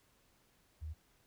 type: tone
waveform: sine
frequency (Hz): 77.78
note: D#2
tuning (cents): 0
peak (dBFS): -40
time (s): 0.81-0.94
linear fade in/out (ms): 20
effects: pink hiss -71 dBFS RMS until 1.26 s